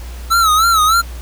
square tone with vibrato, 1308 Hz, E6, 14 cents flat, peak -10 dBFS, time 0.3-1.02 s, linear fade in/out 20 ms, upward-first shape sine, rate 3.3 Hz, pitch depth 100 cents each way, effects added 60 Hz sine -26 dBFS peak until 1.21 s + pink hiss -38 dBFS RMS until 1.21 s

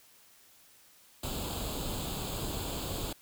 pink noise with comb filter, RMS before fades -36 dBFS, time 1.23-3.13 s, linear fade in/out 5 ms, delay 0.26 ms, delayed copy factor +0.75, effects white hiss -60 dBFS RMS until 3.21 s

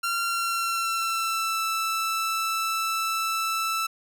sawtooth tone with pitch glide, 1376 to 1322.2 Hz, F6 to E6, -26 to +5 cents, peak -21 dBFS, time 0.03-3.87 s, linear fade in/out 10 ms, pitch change -69 cents, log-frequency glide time 0.23-1.62 s, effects none

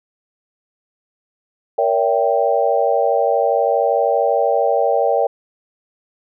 sine chord, A# diminished seventh, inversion none, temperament equal with one note detuned, 466.2 / 566.7 / 659.3 / 784 Hz, A#4 / C#5 / E5 / G5, 0 / +38 / 0 / 0 cents, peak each -19 / -18 / -20 / -19 dBFS, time 1.78-5.27 s, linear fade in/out 5 ms, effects none

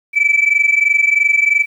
sine tone pair together, 2300 / 2323 Hz, D7 / D7, -37 / -20 cents, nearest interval unison, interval 17 cents, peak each -12 dBFS, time 0.13-1.66 s, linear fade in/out 50 ms, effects tanh soft clip ceiling -5 dBFS + 8-bit

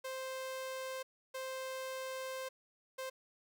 sawtooth tone bursts at uneven times, 523.3 Hz, C5, in tune, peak -36 dBFS, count 3, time 0.04-1.03 / 1.34-2.49 / 2.98-3.1 s, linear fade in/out 10 ms, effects none

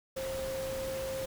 sine tone in noise, 531 Hz, C5, 25 cents sharp, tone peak -34 dBFS, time 0.16-1.26 s, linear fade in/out 10 ms, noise pink, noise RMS -42 dBFS, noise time 0.16-1.26 s, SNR +5 dB, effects none

